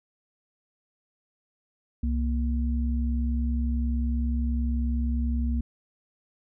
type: tone pair together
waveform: sine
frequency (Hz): 66 / 235.2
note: C2 / A#3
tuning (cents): +16 / +16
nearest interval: octave + minor seventh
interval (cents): 2200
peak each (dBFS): -24 / -30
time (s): 2.03-5.61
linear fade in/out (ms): 5
effects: none